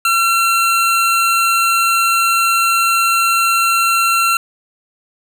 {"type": "tone", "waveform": "25% pulse", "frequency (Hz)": 1358, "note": "F6", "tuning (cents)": -49, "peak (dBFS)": -8, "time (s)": [0.05, 4.37], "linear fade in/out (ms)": 2, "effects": []}